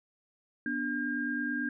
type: tone cluster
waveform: sine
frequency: 244 / 293 / 1609 Hz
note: B3 / D4 / G6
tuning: -21 / -4 / +45 cents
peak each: -35 / -35 / -33 dBFS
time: 0.66-1.69 s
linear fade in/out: 2 ms
effects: none